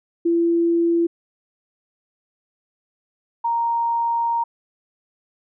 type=tone pair in turn; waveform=sine; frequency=338.1 / 931.8 Hz; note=E4 / A#5; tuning=+44 / -1 cents; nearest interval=octave + tritone; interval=1755 cents; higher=second; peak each=-15 / -18 dBFS; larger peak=first; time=0.25-1.07 / 3.44-4.44 s; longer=second; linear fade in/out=10 ms; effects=none